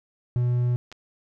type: tone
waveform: triangle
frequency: 122.4 Hz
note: B2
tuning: 15 cents flat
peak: -18 dBFS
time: 0.36-0.76 s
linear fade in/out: 0 ms
type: clicks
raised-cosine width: 0.2 ms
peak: -26 dBFS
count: 2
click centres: 0.917 / 0.925 s
effects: none